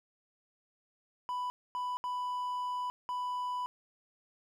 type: tone bursts at uneven times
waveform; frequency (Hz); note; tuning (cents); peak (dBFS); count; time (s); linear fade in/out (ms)
triangle; 992; B5; +7; -31; 4; 1.29-1.5 / 1.75-1.97 / 2.04-2.9 / 3.09-3.66; 0
effects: none